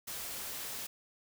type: noise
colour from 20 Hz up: white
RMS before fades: -41 dBFS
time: 0.07-0.87 s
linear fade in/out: 10 ms
effects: none